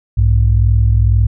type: tone pair together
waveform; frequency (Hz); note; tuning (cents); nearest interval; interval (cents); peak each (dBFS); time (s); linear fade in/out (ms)
sine; 61.74 / 103.9; B1 / G#2; 0 / +1; major sixth; 901; -10; 0.17-1.27; 10
effects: tanh soft clip ceiling -1 dBFS